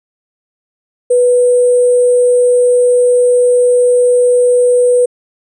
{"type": "tone with sample-and-hold", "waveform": "sine", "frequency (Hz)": 492.2, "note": "B4", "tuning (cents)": -6, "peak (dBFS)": -6, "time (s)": [1.1, 5.06], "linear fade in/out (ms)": 10, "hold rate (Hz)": 8820, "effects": ["resampled to 24000 Hz"]}